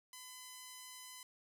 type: tone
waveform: 5% pulse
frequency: 1012 Hz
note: B5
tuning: 42 cents sharp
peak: -38 dBFS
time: 0.13-1.23 s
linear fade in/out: 2 ms
effects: none